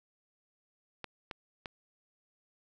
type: clicks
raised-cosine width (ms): 0.3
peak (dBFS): -23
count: 3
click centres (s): 1.043 / 1.312 / 1.658
effects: none